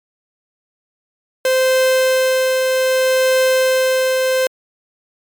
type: tone with tremolo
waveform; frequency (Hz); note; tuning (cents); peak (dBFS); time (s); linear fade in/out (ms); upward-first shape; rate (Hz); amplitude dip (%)
45% pulse; 519; C5; -14; -11; 1.45-4.47; 2; triangle; 0.64; 30
effects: MP3 96 kbps